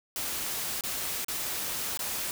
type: noise with dropouts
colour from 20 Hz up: white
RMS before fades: -33 dBFS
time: 0.16-2.31 s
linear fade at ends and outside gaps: 1 ms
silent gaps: 0.809-0.837 / 1.246-1.283 / 1.974-1.992 s
effects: none